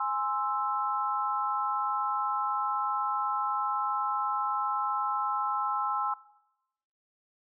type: chord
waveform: sine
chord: Ab augmented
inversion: none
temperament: equal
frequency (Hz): 830.6 / 1046.5 / 1318.5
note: Ab5 / C6 / E6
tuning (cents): 0 / 0 / 0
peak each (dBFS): -32 / -32 / -31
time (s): 0-6.14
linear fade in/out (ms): 5
effects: noise-tail reverb RT60 0.9 s tail -20 dB re dry